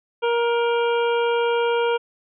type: harmonic tone with a mistuned harmonic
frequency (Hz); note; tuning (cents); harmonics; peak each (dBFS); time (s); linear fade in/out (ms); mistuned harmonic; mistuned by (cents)
470.8; A#4; +17; 1 / 2 / 3 / 5 / 6 / 7; -19 / -25 / -29 / -33 / -35 / -36; 0.22-1.98; 20; 7; -41
effects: none